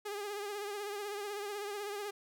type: tone with vibrato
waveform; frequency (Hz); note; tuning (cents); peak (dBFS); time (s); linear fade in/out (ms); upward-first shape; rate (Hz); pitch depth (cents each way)
sawtooth; 409.4; G#4; -25; -34; 0.05-2.11; 10; triangle; 16; 65
effects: none